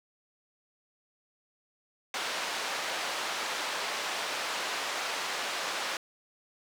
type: band-pass noise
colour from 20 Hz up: pink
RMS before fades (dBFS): -34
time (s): 2.14-5.97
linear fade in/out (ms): 2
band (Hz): 700 to 5600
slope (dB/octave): 12
effects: none